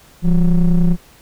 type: ring-modulated tone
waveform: triangle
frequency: 93.7 Hz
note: F#2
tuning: 22 cents sharp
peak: -4 dBFS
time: 0.22-0.97 s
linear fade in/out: 50 ms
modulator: 78.6 Hz
effects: pink hiss -47 dBFS RMS until 1.21 s